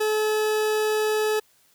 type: tone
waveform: 40% pulse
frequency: 429.4 Hz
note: A4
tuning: 42 cents flat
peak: -20 dBFS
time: 0-1.4 s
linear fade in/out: 10 ms
effects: white hiss -61 dBFS RMS until 1.74 s